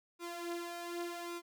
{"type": "tone with flanger", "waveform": "sawtooth", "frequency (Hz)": 344.8, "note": "F4", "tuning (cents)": -22, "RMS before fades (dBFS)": -42, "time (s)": [0.19, 1.42], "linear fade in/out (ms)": 50, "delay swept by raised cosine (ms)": [0.81, 4.21], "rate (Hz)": 0.87, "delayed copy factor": 0.65, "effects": []}